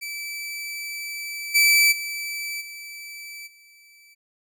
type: tone with level steps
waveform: sawtooth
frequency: 2316 Hz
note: D7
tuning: 25 cents flat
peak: -27 / -11 / -25 / -33 / -47 dBFS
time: 0.01-4.15 s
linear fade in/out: 20 ms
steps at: 1.54 / 1.91 / 2.6 / 3.46 s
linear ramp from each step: 20 ms
effects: none